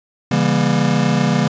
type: chord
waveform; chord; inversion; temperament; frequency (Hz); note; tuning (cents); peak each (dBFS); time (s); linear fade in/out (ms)
square; C# diminished seventh; none; just; 138.59 / 166.31 / 199.57 / 239.5; C#3 / E3 / G3 / Bb3; 0 / +16 / +31 / +47; -20; 0.31-1.48; 5
effects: resampled to 16000 Hz